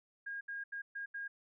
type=tone bursts at uneven times; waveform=sine; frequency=1626 Hz; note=G#6; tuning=37 cents flat; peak=-39 dBFS; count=5; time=0.26-0.41 / 0.48-0.64 / 0.72-0.82 / 0.95-1.06 / 1.14-1.28 s; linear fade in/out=10 ms; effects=none